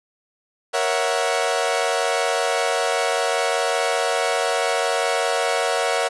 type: chord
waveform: sawtooth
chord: F# dominant seventh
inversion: first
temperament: equal with one note detuned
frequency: 469.1 / 554.4 / 659.3 / 740 Hz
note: A#4 / C#5 / E5 / F#5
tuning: +11 / 0 / 0 / 0 cents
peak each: -21 dBFS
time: 0.73-6.09 s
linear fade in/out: 20 ms
effects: resampled to 24000 Hz